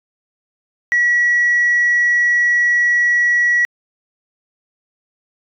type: tone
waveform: sine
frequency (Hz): 1930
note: B6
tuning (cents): -40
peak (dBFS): -10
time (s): 0.92-3.65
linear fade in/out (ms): 0
effects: tanh soft clip ceiling -8 dBFS